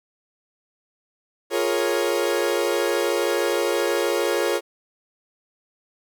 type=chord; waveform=40% pulse; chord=Bb minor seventh; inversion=second; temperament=equal with one note detuned; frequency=349.2 / 415.3 / 468.3 / 554.4 Hz; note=F4 / Ab4 / Bb4 / Db5; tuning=0 / 0 / +8 / 0 cents; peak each=-25 dBFS; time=1.5-4.61 s; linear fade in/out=50 ms; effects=none